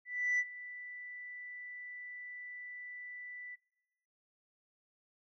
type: tone with ADSR envelope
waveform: sine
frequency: 1978 Hz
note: B6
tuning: 2 cents sharp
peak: -26 dBFS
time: 0.05-3.56 s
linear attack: 340 ms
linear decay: 47 ms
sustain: -18 dB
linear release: 20 ms
effects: noise-tail reverb RT60 1.0 s tail -24 dB re dry + tanh soft clip ceiling -26 dBFS